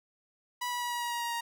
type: tone with pitch steps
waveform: sawtooth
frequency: 980 / 973.8 / 967.6 / 961.5 / 955.4 / 949.4 / 943.3 / 937.4 Hz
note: B5 / B5 / B5 / B5 / A#5 / A#5 / A#5 / A#5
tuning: -14 / -25 / -36 / -47 / +42 / +31 / +20 / +9 cents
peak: -28 dBFS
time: 0.61-1.41 s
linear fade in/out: 10 ms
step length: 100 ms
effects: none